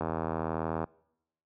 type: click train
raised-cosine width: 1 ms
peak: -17 dBFS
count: 68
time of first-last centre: 0.01-0.841 s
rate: 80.6 Hz
effects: noise-tail reverb RT60 0.8 s tail -25 dB re dry + high-pass 80 Hz 12 dB/octave